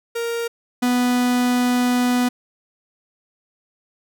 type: tone pair in turn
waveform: 45% pulse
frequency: 466.2 / 247 Hz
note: A#4 / B3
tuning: 0 / 0 cents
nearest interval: major seventh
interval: 1100 cents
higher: first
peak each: -22 / -16 dBFS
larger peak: second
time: 0.15-0.48 / 0.82-2.29 s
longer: second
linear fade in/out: 10 ms
effects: none